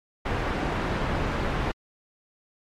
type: low-pass noise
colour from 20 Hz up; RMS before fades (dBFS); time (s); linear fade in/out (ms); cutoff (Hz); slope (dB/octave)
pink; -27; 0.25-1.72; 10; 2000; 12
effects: MP3 64 kbps